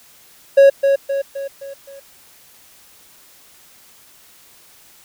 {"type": "tone with echo", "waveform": "triangle", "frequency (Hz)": 552, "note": "C#5", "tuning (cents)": -7, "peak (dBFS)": -3, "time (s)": [0.57, 0.7], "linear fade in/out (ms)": 10, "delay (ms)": 260, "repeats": 5, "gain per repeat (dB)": -6, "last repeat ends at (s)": 2, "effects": ["white hiss -48 dBFS RMS until 5.04 s"]}